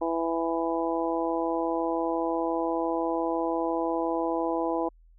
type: harmonic tone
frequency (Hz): 165.8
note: E3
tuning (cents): +10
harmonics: 2 / 3 / 4 / 5 / 6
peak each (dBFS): -29 / -31 / -32 / -33 / -34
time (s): 0.01-4.89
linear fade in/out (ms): 10
effects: added 41 Hz sine -53 dBFS peak until 5.18 s